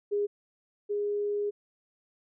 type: tone pair in turn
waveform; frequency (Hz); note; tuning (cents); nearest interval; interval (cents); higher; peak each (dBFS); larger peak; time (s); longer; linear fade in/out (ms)
sine; 410 / 411.6; G#4 / G#4; -22 / -16; unison; 6; second; -25 / -27; first; 0.11-0.27 / 0.89-1.51; second; 20
effects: none